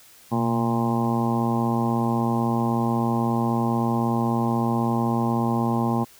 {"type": "harmonic tone with a mistuned harmonic", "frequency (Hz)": 116.2, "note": "A#2", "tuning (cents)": -5, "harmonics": [1, 2, 3, 4, 5, 6, 7, 8, 9], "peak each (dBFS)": [-26, -23, -30, -35, -36, -36, -29, -34, -32], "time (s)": [0.31, 6.05], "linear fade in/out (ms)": 20, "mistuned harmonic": 1, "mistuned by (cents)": 90, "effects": ["white hiss -51 dBFS RMS until 6.19 s"]}